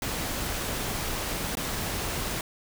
pink noise with dropouts, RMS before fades -31 dBFS, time 0.02-2.41 s, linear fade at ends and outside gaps 2 ms, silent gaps 1.553-1.57 s, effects none

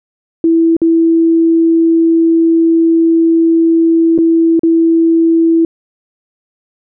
sine tone with dropouts, 329.6 Hz, E4, in tune, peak -6 dBFS, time 0.44-5.65 s, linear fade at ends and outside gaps 2 ms, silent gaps 0.767-0.817 / 4.179-4.186 / 4.594-4.633 s, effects none

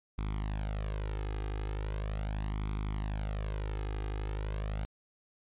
sawtooth tone with flanger, 51.91 Hz, G#1, in tune, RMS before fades -35 dBFS, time 0.18-4.85 s, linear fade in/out 0 ms, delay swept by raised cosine 0.86 to 2.46 ms, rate 0.39 Hz, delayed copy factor +0.7, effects resampled to 8000 Hz

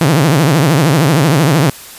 sawtooth tone with vibrato, 150.3 Hz, D3, 40 cents sharp, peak -4 dBFS, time 0.01-1.7 s, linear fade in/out 2 ms, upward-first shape triangle, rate 13 Hz, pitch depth 290 cents each way, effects white hiss -33 dBFS RMS until 1.98 s + resampled to 32000 Hz

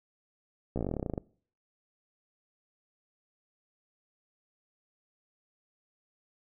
slowing click train, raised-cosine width 2 ms, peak -19 dBFS, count 17, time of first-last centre 0.76-1.178 s, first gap 15 ms, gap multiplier 1.07, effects noise-tail reverb RT60 0.5 s tail -23 dB re dry

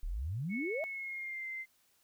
sine exponential sweep, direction up, 33.07 to 674 Hz, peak -34 dBFS, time 0.03-0.84 s, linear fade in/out 0 ms
sine tone with pitch glide, 2203 to 2079 Hz, C#7 to C7, -11 to -12 cents, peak -38 dBFS, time 0.49-1.66 s, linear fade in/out 50 ms, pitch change -101 cents, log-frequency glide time 0.86-1.47 s
effects white hiss -71 dBFS RMS until 2.03 s

